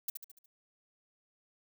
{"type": "noise with echo", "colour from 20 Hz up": "violet", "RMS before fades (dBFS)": -34, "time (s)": [0.08, 0.1], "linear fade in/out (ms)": 5, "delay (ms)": 72, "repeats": 5, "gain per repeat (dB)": -6, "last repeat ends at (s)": 0.46, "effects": []}